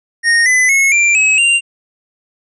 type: tone with pitch steps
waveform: square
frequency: 1855 / 2011 / 2181 / 2364 / 2563 / 2779 Hz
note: A#6 / B6 / C#7 / D7 / E7 / F7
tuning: -9 / +31 / -29 / +11 / -49 / -9 cents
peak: -9 dBFS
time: 0.23-1.61 s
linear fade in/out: 50 ms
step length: 230 ms
effects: resampled to 24000 Hz